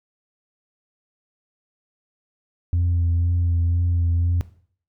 sine tone with vibrato, 86 Hz, F2, 26 cents flat, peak -15 dBFS, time 2.73-4.41 s, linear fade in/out 0 ms, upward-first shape sine, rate 2 Hz, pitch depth 23 cents each way, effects noise-tail reverb RT60 0.5 s tail -17 dB re dry + tanh soft clip ceiling -15 dBFS

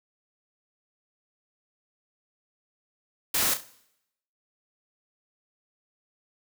white noise with echo, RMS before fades -25 dBFS, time 3.34-3.54 s, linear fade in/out 5 ms, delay 34 ms, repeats 3, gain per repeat -9 dB, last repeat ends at 3.642 s, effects noise-tail reverb RT60 0.8 s tail -19 dB re dry

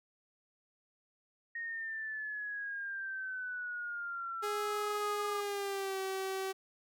sine exponential sweep, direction down, 1864.7 to 1200 Hz, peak -37 dBFS, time 1.55-5.41 s, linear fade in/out 5 ms
sawtooth tone with pitch glide, 415.3 to 383 Hz, G#4 to G4, 0 to -40 cents, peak -31 dBFS, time 4.42-6.53 s, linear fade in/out 20 ms, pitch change -140 cents, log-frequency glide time 5.29-5.99 s
effects none

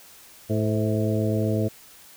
harmonic tone with a mistuned harmonic, 108.2 Hz, A2, 29 cents flat, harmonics 1 / 2 / 3 / 4 / 5 / 6, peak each -24 / -27 / -29 / -30 / -31 / -32 dBFS, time 0.49-1.69 s, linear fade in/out 20 ms, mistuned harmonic 5, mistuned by -54 cents, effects white hiss -49 dBFS RMS until 2.16 s

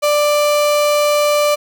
35% pulse tone, 590 Hz, D5, 8 cents sharp, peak -10 dBFS, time 0.02-1.56 s, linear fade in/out 20 ms, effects none

